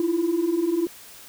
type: tone pair together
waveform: sine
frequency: 321.2 / 341.5 Hz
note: E4 / F4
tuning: -45 / -39 cents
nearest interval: minor second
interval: 106 cents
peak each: -24 / -20 dBFS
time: 0-0.87 s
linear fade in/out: 2 ms
effects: tanh soft clip ceiling -16 dBFS + white hiss -45 dBFS RMS until 1.28 s